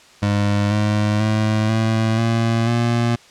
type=tone with pitch steps; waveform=25% pulse; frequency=102.2 / 105.19 / 108.28 / 111.45 / 114.72 / 118.08 Hz; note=G#2 / G#2 / A2 / A2 / A#2 / A#2; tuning=-27 / +23 / -27 / +23 / -27 / +23 cents; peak=-12 dBFS; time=0.22-3.16 s; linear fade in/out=10 ms; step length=490 ms; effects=white hiss -47 dBFS RMS until 3.3 s + low-pass 6000 Hz 12 dB/octave